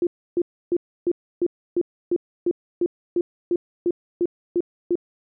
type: tone bursts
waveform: sine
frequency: 349 Hz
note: F4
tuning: 1 cent flat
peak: -17 dBFS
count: 15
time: 0.02-4.955 s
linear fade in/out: 2 ms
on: 49 ms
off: 300 ms
effects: none